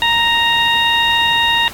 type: harmonic tone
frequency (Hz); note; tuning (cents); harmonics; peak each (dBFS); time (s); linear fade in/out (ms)
932.3; A#5; 0; 1 / 2 / 3 / 4; -17 / -17 / -17 / -17; 0.02-1.68; 0
effects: pink hiss -33 dBFS RMS until 1.73 s + AAC 64 kbps